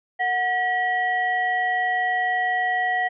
triangle ring-modulated tone, 596 Hz, D5, 25 cents sharp, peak -15 dBFS, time 0.19-3.09 s, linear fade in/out 20 ms, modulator 1330 Hz, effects resampled to 8000 Hz

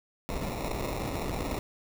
pink noise with sample-and-hold, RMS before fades -33 dBFS, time 0.29-1.59 s, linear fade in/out 0 ms, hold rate 1575 Hz, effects none

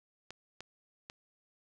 clicks, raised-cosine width 0.2 ms, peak -27 dBFS, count 3, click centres 0.306 / 0.606 / 1.099 s, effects none

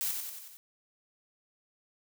blue noise with echo, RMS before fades -32 dBFS, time 0.01-0.11 s, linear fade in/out 0 ms, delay 92 ms, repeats 5, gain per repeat -4 dB, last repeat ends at 0.57 s, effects none

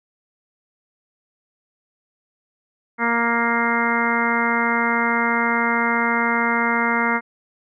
harmonic tone, 233.8 Hz, A#3, 5 cents sharp, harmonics 1 / 2 / 3 / 4 / 5 / 6 / 7 / 8 / 9, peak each -24 / -28 / -30 / -24 / -27 / -24 / -30 / -28 / -24 dBFS, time 2.98-7.21 s, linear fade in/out 50 ms, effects none

